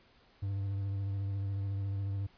triangle tone with vibrato, 98.7 Hz, G2, 12 cents sharp, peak -30 dBFS, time 0.42-2.27 s, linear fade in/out 10 ms, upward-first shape triangle, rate 14 Hz, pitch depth 29 cents each way, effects pink hiss -64 dBFS RMS until 2.37 s + resampled to 11025 Hz

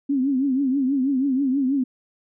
sine tone with vibrato, 268.8 Hz, C4, 47 cents sharp, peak -18 dBFS, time 0.09-1.84 s, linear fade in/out 10 ms, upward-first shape triangle, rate 6.2 Hz, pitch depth 130 cents each way, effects none

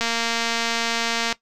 click train, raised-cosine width 0.2 ms, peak -6 dBFS, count 305, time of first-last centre 0.01-1.326 s, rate 231 Hz, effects noise-tail reverb RT60 0.1 s tail -17 dB re dry

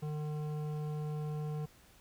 sine tone with hard clipping, 151.1 Hz, D3, 50 cents sharp, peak -37 dBFS, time 0.02-1.66 s, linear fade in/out 10 ms, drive 12 dB, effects added 67 Hz sine -69 dBFS peak until 2 s + pink hiss -62 dBFS RMS until 2 s

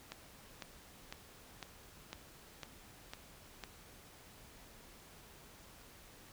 click train, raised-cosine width 0.2 ms, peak -26 dBFS, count 8, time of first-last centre 0.12-3.638 s, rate 1.99 Hz, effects pink hiss -58 dBFS RMS until 6.32 s

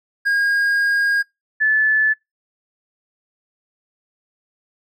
triangle / sine tone pair in turn, 1628 / 1736.9 Hz, G#6 / A6, -35 / -23 cents, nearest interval minor second, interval 112 cents, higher second, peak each -13 dBFS, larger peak neither, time 0.25-1.23 / 1.6-2.14 s, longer first, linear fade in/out 20 ms, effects noise-tail reverb RT60 0.2 s tail -24 dB re dry

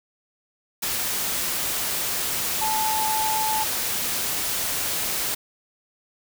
sine tone in noise, 872 Hz, A5, 16 cents flat, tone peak -23 dBFS, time 2.61-3.64 s, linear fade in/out 10 ms, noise white, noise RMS -26 dBFS, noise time 0.82-5.35 s, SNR 0 dB, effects none

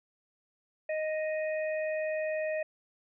harmonic tone, 622.3 Hz, D#5, in tune, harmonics 1 / 3 / 4, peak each -30 / -40 / -42 dBFS, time 0.89-2.63 s, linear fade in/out 5 ms, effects none

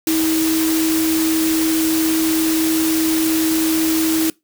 sine tone in noise, 320.6 Hz, E4, 48 cents flat, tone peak -15 dBFS, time 0.07-4.3 s, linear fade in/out 2 ms, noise white, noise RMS -23 dBFS, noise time 0.07-4.3 s, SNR +5 dB, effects noise-tail reverb RT60 0.2 s tail -23 dB re dry

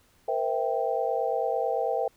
sine chord, C dominant seventh, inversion third, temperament equal with one note detuned, 466.2 / 515.2 / 659.3 / 784 Hz, Bb4 / C5 / E5 / G5, 0 / -27 / 0 / 0 cents, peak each -30 dBFS, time 0.28-2.08 s, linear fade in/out 5 ms, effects pink hiss -63 dBFS RMS until 2.16 s

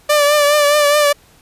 sawtooth tone with vibrato, 587.3 Hz, D5, in tune, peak -6 dBFS, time 0.09-1.13 s, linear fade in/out 10 ms, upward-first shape triangle, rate 4.8 Hz, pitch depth 47 cents each way, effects pink hiss -49 dBFS RMS until 1.41 s + resampled to 32000 Hz

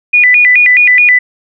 sine tone with vibrato, 2209 Hz, C#7, 7 cents flat, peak -3 dBFS, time 0.13-1.19 s, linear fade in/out 10 ms, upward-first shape square, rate 4.7 Hz, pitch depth 180 cents each way, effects none

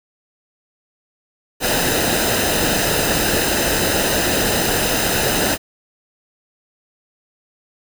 pink noise with comb filter, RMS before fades -18 dBFS, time 1.6-5.58 s, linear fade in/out 50 ms, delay 0.89 ms, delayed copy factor -0.6, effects none

